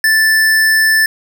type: tone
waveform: square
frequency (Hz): 1760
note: A6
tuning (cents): 0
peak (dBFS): -9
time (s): 0.04-1.06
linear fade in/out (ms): 2
effects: none